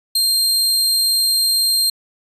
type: tone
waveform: sawtooth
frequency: 4186 Hz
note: C8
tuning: in tune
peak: -11 dBFS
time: 0.15-1.9 s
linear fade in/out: 5 ms
effects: resampled to 32000 Hz